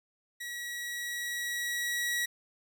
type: tone with level ramp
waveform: sawtooth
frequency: 1921 Hz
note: B6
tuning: 48 cents flat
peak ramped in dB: -34 to -25 dBFS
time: 0.4-2.26 s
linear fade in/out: 10 ms
effects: none